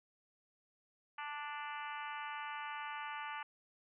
harmonic tone, 293.7 Hz, D4, in tune, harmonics 3 / 4 / 5 / 6 / 7 / 8 / 9 / 10, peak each -45 / -47 / -49 / -51 / -52 / -53 / -54 / -55 dBFS, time 1.18-3.43 s, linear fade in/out 5 ms, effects none

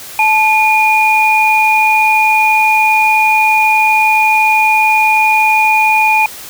sine tone pair together, 870 / 2437 Hz, A5 / D#7, -20 / -37 cents, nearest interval octave + tritone, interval 1783 cents, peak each -10 dBFS, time 0.19-6.26 s, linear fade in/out 2 ms, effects white hiss -30 dBFS RMS until 6.49 s

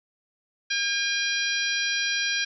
harmonic tone, 807 Hz, G#5, 50 cents flat, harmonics 2 / 3 / 4 / 5 / 6 / 7, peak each -28 / -30 / -31 / -32 / -33 / -33 dBFS, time 0.7-2.45 s, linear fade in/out 10 ms, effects none

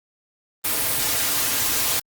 white noise with comb filter, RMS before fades -22 dBFS, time 0.64-2 s, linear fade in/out 10 ms, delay 5.3 ms, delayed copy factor -0.55, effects Opus 32 kbps

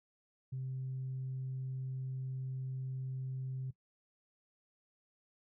sine tone, 130.81 Hz, C3, in tune, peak -36 dBFS, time 0.52-3.71 s, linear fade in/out 10 ms, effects noise-tail reverb RT60 0.1 s tail -18 dB re dry + tanh soft clip ceiling -33 dBFS

